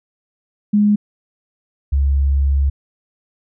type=tone pair in turn; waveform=sine; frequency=207.6 / 69.28 Hz; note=G#3 / C#2; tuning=0 / 0 cents; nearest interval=octave + perfect fifth; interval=1900 cents; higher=first; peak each=-10 / -12 dBFS; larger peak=first; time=0.73-0.96 / 1.92-2.7 s; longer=second; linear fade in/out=10 ms; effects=none